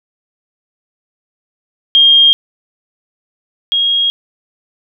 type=tone pair in turn; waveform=sine; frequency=3223 / 3272 Hz; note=G7 / G#7; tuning=+47 / -26 cents; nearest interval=unison; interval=27 cents; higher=second; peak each=-4 / -10 dBFS; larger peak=first; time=1.95-2.33 / 3.72-4.1 s; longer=neither; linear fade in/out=0 ms; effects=none